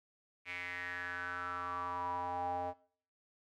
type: tone with band-pass filter sweep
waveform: square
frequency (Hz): 89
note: F2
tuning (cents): +33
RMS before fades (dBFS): -40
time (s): 0.45-2.74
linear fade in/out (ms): 50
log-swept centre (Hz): 2300 to 700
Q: 6.7
effects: noise-tail reverb RT60 0.5 s tail -20 dB re dry